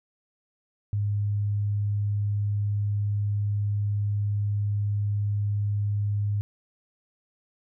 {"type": "tone", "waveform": "sine", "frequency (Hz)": 102.8, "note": "G#2", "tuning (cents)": -17, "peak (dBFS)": -23, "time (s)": [0.93, 6.41], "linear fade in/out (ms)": 0, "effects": []}